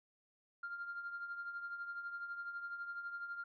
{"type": "tone with tremolo", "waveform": "sine", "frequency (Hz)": 1396.9, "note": "F6", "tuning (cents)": 0, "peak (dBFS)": -38, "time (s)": [0.63, 3.44], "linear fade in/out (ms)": 5, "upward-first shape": "triangle", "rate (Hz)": 12, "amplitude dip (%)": 65, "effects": ["tanh soft clip ceiling -36 dBFS"]}